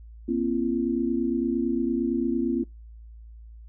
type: tone cluster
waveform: sine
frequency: 237.6 / 266.4 / 339.3 Hz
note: A#3 / C4 / F4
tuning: +33 / +31 / -50 cents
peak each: -27 dBFS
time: 0.28-2.64 s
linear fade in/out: 10 ms
effects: noise-tail reverb RT60 0.2 s tail -26 dB re dry + added 56 Hz sine -42 dBFS peak until 3.68 s